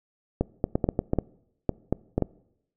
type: clicks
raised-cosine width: 2 ms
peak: -9 dBFS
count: 12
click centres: 0.41 / 0.641 / 0.755 / 0.842 / 0.889 / 0.991 / 1.134 / 1.187 / 1.693 / 1.926 / 2.18 / 2.223 s
effects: noise-tail reverb RT60 0.8 s tail -23 dB re dry